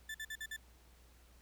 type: tone bursts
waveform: 35% pulse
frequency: 1760 Hz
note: A6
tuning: in tune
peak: -39 dBFS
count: 5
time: 0.09-0.565 s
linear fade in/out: 5 ms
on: 55 ms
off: 50 ms
effects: added 60 Hz sine -61 dBFS peak until 1.41 s + pink hiss -67 dBFS RMS until 1.41 s